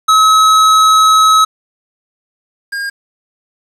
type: tone pair in turn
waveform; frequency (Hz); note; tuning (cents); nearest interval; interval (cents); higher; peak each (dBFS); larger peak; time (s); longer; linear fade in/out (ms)
square; 1284 / 1617.7; E6 / G#6; -46 / -46; major third; 400; second; -6 / -18; first; 0.08-1.45 / 2.72-2.9; first; 10
effects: low-pass 9000 Hz 12 dB/octave + 7-bit